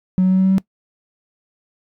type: tone with pitch steps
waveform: triangle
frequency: 185 / 186.29 / 187.58 / 188.89 / 190.2 / 191.52 Hz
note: F#3 / F#3 / F#3 / F#3 / F#3 / G3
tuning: 0 / +12 / +24 / +36 / +48 / -40 cents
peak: -8 dBFS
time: 0.18-0.582 s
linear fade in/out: 0 ms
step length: 67 ms
effects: noise-tail reverb RT60 0.1 s tail -22 dB re dry + tanh soft clip ceiling -8 dBFS